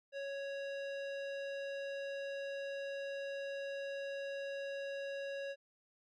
square tone with low-pass filter, 554.4 Hz, C#5, in tune, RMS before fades -42 dBFS, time 0.12-5.56 s, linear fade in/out 50 ms, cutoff 3500 Hz, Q 1.1, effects none

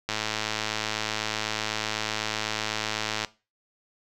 click train, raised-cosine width 0.2 ms, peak -10 dBFS, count 342, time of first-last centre 0.09-3.247 s, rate 108 Hz, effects noise-tail reverb RT60 0.3 s tail -19 dB re dry

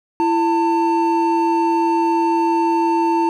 triangle tone pair together, 334.4 / 897 Hz, E4 / A5, +25 / +33 cents, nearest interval octave + perfect fourth, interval 1708 cents, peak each -15 dBFS, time 0.2-3.29 s, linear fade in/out 0 ms, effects none

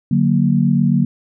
sine chord, D augmented, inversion none, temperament equal, 146.83 / 185 / 233.1 Hz, D3 / F#3 / A#3, 0 / 0 / 0 cents, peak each -16 dBFS, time 0.11-1.05 s, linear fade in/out 5 ms, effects none

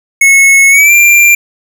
square tone with pitch glide, 2191 to 2376 Hz, C#7 to D7, -21 to +20 cents, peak -3 dBFS, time 0.21-1.35 s, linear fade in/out 5 ms, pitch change +141 cents, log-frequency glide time 0.7-0.93 s, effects none

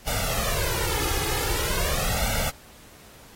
pink noise with flanger, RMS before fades -26 dBFS, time 0.06-2.51 s, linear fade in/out 20 ms, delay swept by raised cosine 1.4 to 2.4 ms, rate 0.44 Hz, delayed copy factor +0.95, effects pink hiss -50 dBFS RMS until 3.35 s + AAC 48 kbps

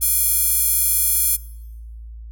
square tone with high-pass filter, 477.6 Hz, A#4, 42 cents sharp, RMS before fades -18 dBFS, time 0.01-1.37 s, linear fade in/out 20 ms, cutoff 11000 Hz, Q 1.7, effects noise-tail reverb RT60 1.0 s tail -24 dB re dry + added 56 Hz sine -33 dBFS peak until 2.31 s

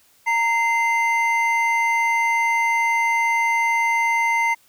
triangle tone pair together, 925.6 / 2078 Hz, A#5 / C7, -13 / -12 cents, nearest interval octave + major second, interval 1401 cents, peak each -18 / -18 dBFS, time 0.26-4.55 s, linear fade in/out 20 ms, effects white hiss -57 dBFS RMS until 4.68 s

